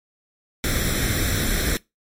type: noise with comb filter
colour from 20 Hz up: pink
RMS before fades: -22 dBFS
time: 0.64-1.77 s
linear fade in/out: 0 ms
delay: 0.53 ms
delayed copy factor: +0.75
effects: noise-tail reverb RT60 0.2 s tail -22 dB re dry + MP3 64 kbps